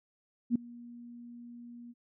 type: tone with ADSR envelope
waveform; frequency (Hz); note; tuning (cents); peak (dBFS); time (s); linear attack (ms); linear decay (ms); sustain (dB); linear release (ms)
sine; 238.6; A#3; +41; -21; 0.5-1.94; 54; 4; -24; 36
effects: none